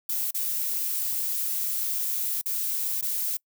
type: noise with dropouts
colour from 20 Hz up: violet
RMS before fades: -28 dBFS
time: 0.09-3.37 s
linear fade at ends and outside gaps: 5 ms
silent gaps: 0.31-0.344 / 2.414-2.458 / 3.012-3.024 s
effects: noise-tail reverb RT60 0.1 s tail -26 dB re dry